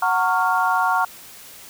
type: chord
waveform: sine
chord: Gb major seventh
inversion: none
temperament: equal with one note detuned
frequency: 740 / 916.3 / 1108.7 / 1396.9 Hz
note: Gb5 / Bb5 / Db6 / F6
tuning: 0 / -30 / 0 / 0 cents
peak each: -22 dBFS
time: 0.02-1.05 s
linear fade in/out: 5 ms
effects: white hiss -42 dBFS RMS until 1.69 s